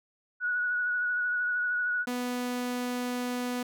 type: tone with vibrato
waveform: sine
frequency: 1465 Hz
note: F#6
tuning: 18 cents flat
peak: -26 dBFS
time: 0.4-2.06 s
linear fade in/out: 50 ms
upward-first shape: sine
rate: 13 Hz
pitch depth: 19 cents each way
type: tone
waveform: sawtooth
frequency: 246.9 Hz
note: B3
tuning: in tune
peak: -26 dBFS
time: 2.07-3.63 s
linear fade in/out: 5 ms
effects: none